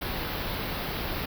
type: band-stop noise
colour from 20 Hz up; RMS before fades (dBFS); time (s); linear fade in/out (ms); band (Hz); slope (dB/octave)
pink; -32; 0.01-1.26; 10; 4900 to 12000; 48
effects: none